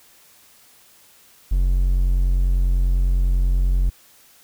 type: tone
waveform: triangle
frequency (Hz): 45.08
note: F#1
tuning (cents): -44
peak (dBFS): -13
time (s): 1.51-3.9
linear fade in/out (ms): 10
effects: white hiss -52 dBFS RMS until 4.43 s